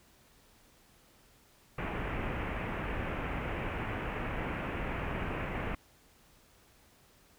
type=low-pass noise; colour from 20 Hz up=pink; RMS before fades=-36 dBFS; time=1.78-5.75 s; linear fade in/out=5 ms; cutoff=2700 Hz; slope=48 dB/octave; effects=pink hiss -63 dBFS RMS until 7.38 s